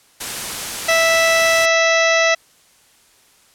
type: noise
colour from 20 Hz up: white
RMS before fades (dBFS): -25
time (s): 0.2-1.66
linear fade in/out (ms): 10
type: harmonic tone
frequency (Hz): 658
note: E5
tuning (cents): -3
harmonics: 1 / 2 / 3 / 4 / 5 / 6 / 7 / 8 / 9 / 10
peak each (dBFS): -16 / -22 / -17 / -21 / -28 / -26 / -35 / -28 / -26 / -38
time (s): 0.88-2.35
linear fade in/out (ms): 10
effects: white hiss -53 dBFS RMS until 3.54 s + low-pass 11000 Hz 12 dB/octave